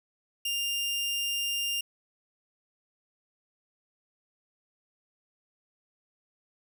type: tone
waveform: sawtooth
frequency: 2800 Hz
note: F7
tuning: 4 cents sharp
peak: -25 dBFS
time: 0.45-1.81 s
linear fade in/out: 5 ms
effects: none